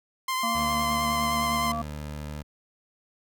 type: tone with vibrato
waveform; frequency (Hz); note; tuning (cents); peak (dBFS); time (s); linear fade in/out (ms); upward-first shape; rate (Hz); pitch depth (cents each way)
sawtooth; 1040; C6; -11; -22; 0.28-1.72; 5; triangle; 9.7; 25
type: harmonic tone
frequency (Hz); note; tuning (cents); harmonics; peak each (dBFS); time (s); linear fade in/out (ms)
230.4; A#3; -20; 1 / 3 / 5; -32 / -32 / -32; 0.43-1.82; 5
type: tone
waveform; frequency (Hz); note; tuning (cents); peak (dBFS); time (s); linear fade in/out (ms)
20% pulse; 74.6; D2; +28; -29; 0.54-2.43; 20
effects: none